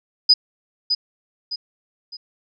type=tone with echo; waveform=sine; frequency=4978 Hz; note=D#8; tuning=in tune; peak=-8 dBFS; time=0.29-0.34 s; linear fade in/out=10 ms; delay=610 ms; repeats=3; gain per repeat=-8 dB; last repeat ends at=2.17 s; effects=none